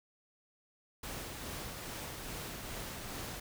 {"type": "noise with tremolo", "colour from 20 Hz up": "pink", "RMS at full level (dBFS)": -42, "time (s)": [1.03, 3.4], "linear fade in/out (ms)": 5, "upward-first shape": "sine", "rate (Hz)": 2.4, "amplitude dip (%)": 25, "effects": []}